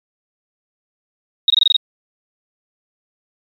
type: tone bursts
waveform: sine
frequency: 3761 Hz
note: A#7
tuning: 15 cents sharp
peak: -8 dBFS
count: 7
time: 1.48-1.765 s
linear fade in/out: 2 ms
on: 21 ms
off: 23 ms
effects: MP3 96 kbps